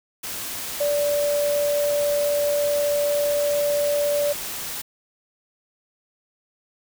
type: tone in noise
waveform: sine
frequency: 581 Hz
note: D5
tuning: 19 cents flat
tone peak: -19 dBFS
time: 0.8-4.33 s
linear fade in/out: 10 ms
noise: white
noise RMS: -31 dBFS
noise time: 0.23-4.82 s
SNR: +9 dB
effects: none